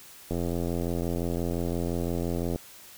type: click train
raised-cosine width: 2 ms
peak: -17 dBFS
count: 194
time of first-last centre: 0.31-2.559 s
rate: 85.8 Hz
effects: white hiss -49 dBFS RMS until 2.97 s